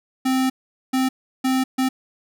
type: tone bursts at uneven times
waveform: square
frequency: 260.9 Hz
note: C4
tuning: 5 cents flat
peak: -18 dBFS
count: 4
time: 0.25-0.5 / 0.93-1.09 / 1.44-1.64 / 1.78-1.89 s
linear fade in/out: 10 ms
effects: none